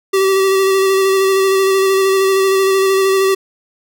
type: tone with vibrato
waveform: square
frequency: 385.7 Hz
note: G4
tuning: 28 cents flat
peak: -11 dBFS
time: 0.13-3.35 s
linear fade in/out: 10 ms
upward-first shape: square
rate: 13 Hz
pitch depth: 16 cents each way
effects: none